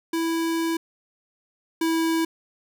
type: tone pair in turn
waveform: square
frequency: 329.6 / 326.9 Hz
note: E4 / E4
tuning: 0 / -14 cents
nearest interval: unison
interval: 14 cents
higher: first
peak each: -23 / -21 dBFS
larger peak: second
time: 0.13-0.77 / 1.81-2.25 s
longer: first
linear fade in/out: 5 ms
effects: none